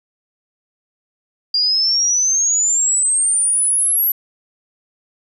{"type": "exponential sweep", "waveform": "sine", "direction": "up", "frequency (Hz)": [4765, 11860], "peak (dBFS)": -13, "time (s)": [1.54, 4.12], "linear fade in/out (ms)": 5, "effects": ["9-bit"]}